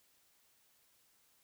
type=silence; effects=white hiss -71 dBFS RMS until 1.43 s